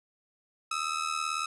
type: ring-modulated tone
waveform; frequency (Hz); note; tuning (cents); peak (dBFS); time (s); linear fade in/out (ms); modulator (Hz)
sawtooth; 1288; E6; -41; -23; 0.71-1.46; 5; 39.1
effects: resampled to 24000 Hz + 9-bit